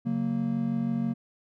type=chord; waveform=triangle; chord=F# major; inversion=second; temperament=just; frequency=138.75 / 185 / 231.2 Hz; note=C#3 / F#3 / A#3; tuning=+2 / 0 / -14 cents; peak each=-31 / -31 / -25 dBFS; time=0.05-1.14 s; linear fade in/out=20 ms; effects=none